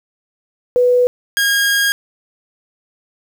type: tone pair in turn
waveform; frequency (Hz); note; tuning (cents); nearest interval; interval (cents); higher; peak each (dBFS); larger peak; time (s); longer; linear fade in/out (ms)
sine / sawtooth; 493.9 / 1629; B4 / G#6; 0 / -34; octave + major sixth; 2066; second; -9; neither; 0.76-1.07 / 1.37-1.92; second; 0
effects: 7-bit